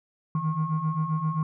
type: tone cluster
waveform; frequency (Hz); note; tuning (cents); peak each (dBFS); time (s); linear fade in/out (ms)
sine; 153.5 / 161.1 / 1086; D#3 / E3 / C#6; -23 / -39 / -36; -28 / -26 / -31; 0.35-1.43; 2
effects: tanh soft clip ceiling -17 dBFS